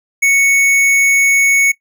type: tone with tanh clipping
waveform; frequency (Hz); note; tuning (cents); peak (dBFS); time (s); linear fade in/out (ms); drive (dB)
sine; 2217; C#7; 0; -10; 0.22-1.72; 10; 16
effects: noise-tail reverb RT60 0.1 s tail -20 dB re dry